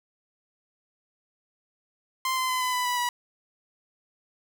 sawtooth tone with pitch steps, 1043 / 1031 / 1019.2 / 1007.5 / 995.9 / 984.5 / 973.2 Hz, C6 / C6 / C6 / B5 / B5 / B5 / B5, -6 / -26 / -46 / +34 / +14 / -6 / -26 cents, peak -21 dBFS, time 2.25-3.09 s, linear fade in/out 2 ms, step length 120 ms, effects none

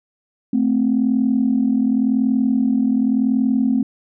sine tone pair together, 220.7 / 261.6 Hz, A3 / C4, +5 / 0 cents, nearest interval minor third, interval 295 cents, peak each -17 / -16 dBFS, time 0.53-3.83 s, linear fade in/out 5 ms, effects tanh soft clip ceiling -7 dBFS

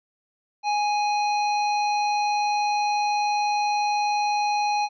harmonic tone, 830.6 Hz, G#5, in tune, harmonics 1 / 3 / 5 / 7, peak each -21 / -31 / -34 / -41 dBFS, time 0.63-4.89 s, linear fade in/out 50 ms, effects none

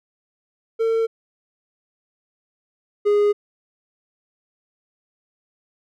triangle tone pair in turn, 452.1 / 412.8 Hz, A4 / G#4, +47 / -10 cents, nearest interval major second, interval 157 cents, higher first, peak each -15 / -12 dBFS, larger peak second, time 0.79-1.07 / 3.05-3.33 s, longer neither, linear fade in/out 20 ms, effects none

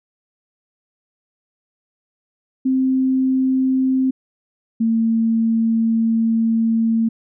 sine tone pair in turn, 261.6 / 226.3 Hz, C4 / A3, 0 / +49 cents, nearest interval minor third, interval 251 cents, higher first, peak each -14 dBFS, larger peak neither, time 2.65-4.11 / 4.8-7.09 s, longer second, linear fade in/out 10 ms, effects none

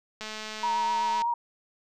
click train, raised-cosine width 0.2 ms, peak -20 dBFS, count 219, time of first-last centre 0.21-1.219 s, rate 216 Hz
sine tone with vibrato, 941 Hz, A#5, 16 cents sharp, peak -24 dBFS, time 0.63-1.34 s, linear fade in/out 5 ms, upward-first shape triangle, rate 7.9 Hz, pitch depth 35 cents each way
effects none

